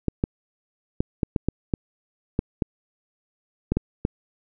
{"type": "clicks", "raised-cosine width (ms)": 3, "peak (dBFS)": -8, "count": 12, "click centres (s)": [0.083, 0.239, 1.005, 1.232, 1.362, 1.486, 1.738, 2.391, 2.622, 3.72, 3.77, 4.051], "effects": []}